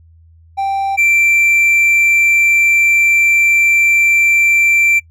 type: tone pair in turn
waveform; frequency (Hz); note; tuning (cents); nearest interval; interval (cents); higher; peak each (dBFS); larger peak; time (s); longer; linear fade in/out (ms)
triangle; 784 / 2349; G5 / D7; 0 / 0; octave + perfect fifth; 1900; second; -12 / -7; second; 0.57-0.97 / 0.97-5; second; 20
effects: noise-tail reverb RT60 0.1 s tail -26 dB re dry + added 82 Hz sine -42 dBFS peak until 5.1 s